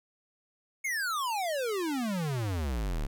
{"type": "exponential sweep", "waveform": "square", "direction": "down", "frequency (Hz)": [2231, 33.31], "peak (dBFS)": -30, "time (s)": [0.84, 3.07], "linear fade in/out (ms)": 10, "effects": []}